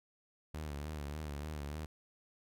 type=tone with vibrato; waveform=sawtooth; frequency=74.4 Hz; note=D2; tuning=23 cents sharp; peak=-36 dBFS; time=0.54-1.86 s; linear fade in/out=5 ms; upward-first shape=sine; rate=3.4 Hz; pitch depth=78 cents each way; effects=none